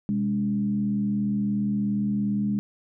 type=tone with frequency modulation; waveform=sine; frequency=205.1 Hz; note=G#3; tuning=21 cents flat; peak=-22 dBFS; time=0.09-2.59 s; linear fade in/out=0 ms; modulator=77.2 Hz; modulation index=0.56; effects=none